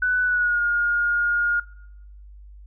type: tone with pitch glide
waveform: sine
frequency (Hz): 1492 to 1424.6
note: F#6 to F6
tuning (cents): +14 to +34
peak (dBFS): -18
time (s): 0.02-1.6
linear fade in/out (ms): 5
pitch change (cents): -80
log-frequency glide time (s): 0.23-0.62
effects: noise-tail reverb RT60 0.9 s tail -23 dB re dry + added 50 Hz sine -41 dBFS peak until 2.66 s